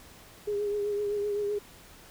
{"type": "tone with vibrato", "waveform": "sine", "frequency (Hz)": 411.4, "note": "G#4", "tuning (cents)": -16, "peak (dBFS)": -27, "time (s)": [0.47, 1.59], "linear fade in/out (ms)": 10, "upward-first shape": "triangle", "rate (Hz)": 7.8, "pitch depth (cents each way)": 37, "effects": ["pink hiss -52 dBFS RMS until 2.1 s"]}